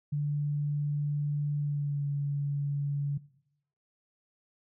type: tone with pitch glide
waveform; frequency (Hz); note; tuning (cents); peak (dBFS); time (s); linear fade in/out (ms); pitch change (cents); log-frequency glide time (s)
sine; 146.2 to 142.7; D3 to D3; -7 to -49; -27; 0.12-3.18; 10; -42; 1.58-2.06
effects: noise-tail reverb RT60 0.8 s tail -20 dB re dry